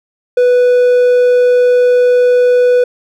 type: tone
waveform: triangle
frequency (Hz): 493.9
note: B4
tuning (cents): 0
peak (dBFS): -4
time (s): 0.37-2.84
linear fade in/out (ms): 5
effects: none